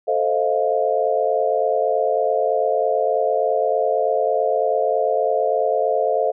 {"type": "chord", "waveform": "sine", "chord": "F dominant seventh", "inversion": "first", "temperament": "equal with one note detuned", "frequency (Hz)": [440, 523.3, 629.5, 698.5], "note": ["A4", "C5", "Eb5", "F5"], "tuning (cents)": [0, 0, 20, 0], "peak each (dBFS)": -22, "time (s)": [0.07, 6.32], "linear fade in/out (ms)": 20, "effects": []}